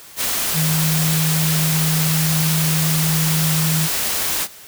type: tone in noise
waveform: sine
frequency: 158.3 Hz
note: D#3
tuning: 30 cents sharp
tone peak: -17 dBFS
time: 0.53-3.89 s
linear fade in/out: 50 ms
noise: white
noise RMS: -21 dBFS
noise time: 0.16-4.48 s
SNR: +1 dB
effects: white hiss -41 dBFS RMS until 4.67 s